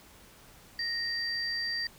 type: tone pair together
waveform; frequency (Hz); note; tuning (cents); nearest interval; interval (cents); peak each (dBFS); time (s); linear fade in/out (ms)
sine; 1864.7 / 4699; A#6 / D8; 0 / 0; octave + major third; 1600; -34 / -32; 0.79-1.87; 2
effects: pink hiss -55 dBFS RMS until 1.98 s